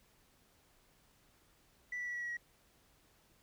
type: tone with pitch steps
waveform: sine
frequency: 1970 / 1957.5 / 1945.1 / 1932.8 / 1920.6 / 1908.4 Hz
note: B6 / B6 / B6 / B6 / B6 / A#6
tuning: -5 / -16 / -27 / -38 / -49 / +40 cents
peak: -36 dBFS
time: 1.92-2.37 s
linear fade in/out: 5 ms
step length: 75 ms
effects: tanh soft clip ceiling -35 dBFS + pink hiss -69 dBFS RMS until 3.42 s